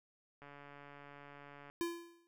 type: click train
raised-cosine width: 0.5 ms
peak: -39 dBFS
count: 184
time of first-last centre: 0.42-1.7 s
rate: 143 Hz
type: tone with exponential decay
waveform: square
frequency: 340.7 Hz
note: F4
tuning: 43 cents flat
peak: -33 dBFS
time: 1.81-2.27 s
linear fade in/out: 0 ms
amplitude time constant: 99 ms
effects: none

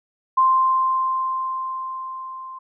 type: tone with level ramp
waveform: sine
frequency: 1046 Hz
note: C6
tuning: 1 cent flat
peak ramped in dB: -12 to -33 dBFS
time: 0.37-2.59 s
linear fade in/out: 10 ms
effects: none

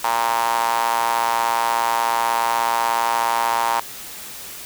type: tone with high-pass filter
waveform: sawtooth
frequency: 116.54 Hz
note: A#2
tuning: in tune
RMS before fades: -20 dBFS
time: 0.04-3.8 s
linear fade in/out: 5 ms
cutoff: 900 Hz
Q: 5.6
effects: white hiss -35 dBFS RMS until 4.65 s

